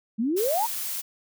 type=exponential sweep; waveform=sine; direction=up; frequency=207.8 to 987.8 Hz; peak=-22 dBFS; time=0.18-0.67 s; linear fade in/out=20 ms
type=noise; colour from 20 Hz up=blue; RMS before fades=-31 dBFS; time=0.36-1.02 s; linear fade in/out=20 ms
effects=none